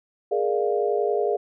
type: chord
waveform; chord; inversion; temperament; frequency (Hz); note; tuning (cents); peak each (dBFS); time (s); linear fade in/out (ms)
sine; Bb dominant seventh; third; equal with one note detuned; 415.3 / 466.2 / 594.5 / 698.5; Ab4 / Bb4 / D5 / F5; 0 / 0 / +21 / 0; -23 / -26 / -29 / -28; 0.31-1.37; 10
effects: none